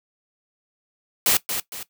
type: noise with echo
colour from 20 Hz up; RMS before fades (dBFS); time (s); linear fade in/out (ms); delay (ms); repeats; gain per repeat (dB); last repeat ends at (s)
white; -18; 1.26-1.37; 2; 230; 2; -8; 1.83
effects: noise-tail reverb RT60 0.1 s tail -17 dB re dry